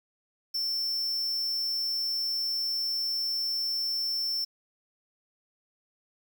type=tone; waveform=square; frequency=5380 Hz; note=E8; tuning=34 cents sharp; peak=-28 dBFS; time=0.54-4.45 s; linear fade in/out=10 ms; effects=9-bit